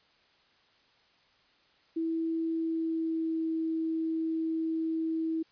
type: tone with pitch glide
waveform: sine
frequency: 326.7 to 323.1 Hz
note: E4 to E4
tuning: -15 to -35 cents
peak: -28 dBFS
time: 1.96-5.43 s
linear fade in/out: 10 ms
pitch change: -20 cents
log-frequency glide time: 2.5-3.49 s
effects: white hiss -65 dBFS RMS until 5.51 s + resampled to 11025 Hz